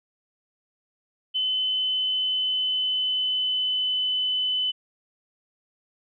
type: tone with pitch glide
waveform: sine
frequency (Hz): 3036 to 3015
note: F#7 to F#7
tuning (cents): +44 to +32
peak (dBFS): -22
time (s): 1.34-4.72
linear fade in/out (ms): 20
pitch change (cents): -12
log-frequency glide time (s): 1.58-4.1
effects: none